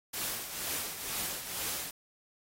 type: noise with tremolo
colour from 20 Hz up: white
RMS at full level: -34 dBFS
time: 0.13-1.91 s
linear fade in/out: 10 ms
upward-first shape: triangle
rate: 2.1 Hz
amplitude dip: 65%
effects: AAC 48 kbps